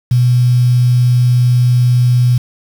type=tone with quantisation; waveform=sine; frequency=123.47 Hz; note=B2; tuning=in tune; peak=-7 dBFS; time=0.11-2.38 s; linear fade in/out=5 ms; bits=5; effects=none